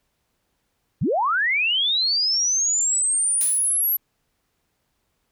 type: linear sweep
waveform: sine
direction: up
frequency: 87.31 to 11840 Hz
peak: -18 dBFS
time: 1.01-3.97 s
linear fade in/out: 10 ms
type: noise with exponential decay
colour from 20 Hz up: blue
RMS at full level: -27 dBFS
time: 3.41-3.86 s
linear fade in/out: 0 ms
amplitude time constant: 96 ms
effects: pink hiss -72 dBFS RMS until 5.31 s